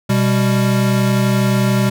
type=tone pair together; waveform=square; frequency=125.3 / 198.35 Hz; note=B2 / G3; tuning=+25 / +21 cents; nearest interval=minor sixth; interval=796 cents; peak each=-16 dBFS; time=0.09-1.9 s; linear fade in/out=10 ms; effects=none